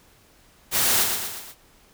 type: noise with echo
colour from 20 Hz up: white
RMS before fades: -21 dBFS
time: 0.71-1.07 s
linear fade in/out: 50 ms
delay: 120 ms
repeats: 4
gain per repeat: -5 dB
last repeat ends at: 1.55 s
effects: pink hiss -56 dBFS RMS until 1.93 s